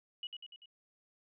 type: tone with echo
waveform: sine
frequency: 2922 Hz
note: F#7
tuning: 22 cents flat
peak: -38 dBFS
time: 0.23-0.27 s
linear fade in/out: 2 ms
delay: 97 ms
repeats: 4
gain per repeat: -4 dB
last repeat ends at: 0.658 s
effects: none

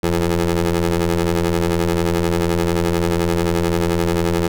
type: ring-modulated tone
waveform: 20% pulse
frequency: 84.1 Hz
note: E2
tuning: 35 cents sharp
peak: -8 dBFS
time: 0.03-4.48 s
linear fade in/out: 5 ms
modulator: 258 Hz
effects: none

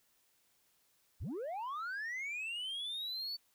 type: linear sweep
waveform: sine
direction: up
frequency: 41.2 to 4529 Hz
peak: -35 dBFS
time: 1.2-3.37 s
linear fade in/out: 20 ms
effects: tanh soft clip ceiling -37 dBFS + white hiss -73 dBFS RMS until 3.54 s

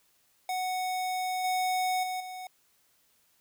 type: tone with level steps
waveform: square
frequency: 740 Hz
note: F#5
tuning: in tune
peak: -30 / -27 / -32 / -39 dBFS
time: 0.49-2.47 s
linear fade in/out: 2 ms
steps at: 1.44 / 2.03 / 2.2 s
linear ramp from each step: 5 ms
effects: white hiss -68 dBFS RMS until 3.4 s

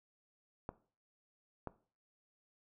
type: clicks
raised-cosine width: 1 ms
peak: -26 dBFS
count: 2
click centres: 0.691 / 1.673 s
effects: noise-tail reverb RT60 0.4 s tail -17 dB re dry

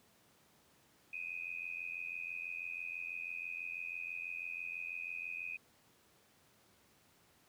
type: tone with amplitude modulation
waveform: sine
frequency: 2500 Hz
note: D#7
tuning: 8 cents sharp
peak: -36 dBFS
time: 1.13-5.57 s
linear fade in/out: 5 ms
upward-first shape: sine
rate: 86.1 Hz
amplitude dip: 95%
effects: pink hiss -68 dBFS RMS until 7.48 s + high-pass 100 Hz 12 dB/octave

